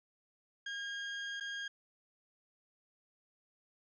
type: tone with dropouts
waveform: 30% pulse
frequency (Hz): 1623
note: G#6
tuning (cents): -40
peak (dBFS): -36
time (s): 0.66-1.68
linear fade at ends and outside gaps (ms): 5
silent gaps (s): 1.4-1.407
effects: resampled to 16000 Hz